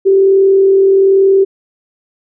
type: tone with frequency modulation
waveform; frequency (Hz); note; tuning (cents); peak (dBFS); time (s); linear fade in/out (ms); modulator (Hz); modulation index
sine; 388.1; G4; -17; -5; 0.05-1.45; 20; 41.2; 0.24
effects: none